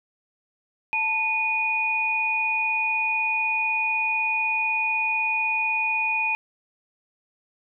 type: tone pair together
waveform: sine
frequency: 886 / 2466 Hz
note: A5 / D#7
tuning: +12 / -16 cents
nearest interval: octave + tritone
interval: 1772 cents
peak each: -28 / -22 dBFS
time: 0.93-6.35 s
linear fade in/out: 0 ms
effects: none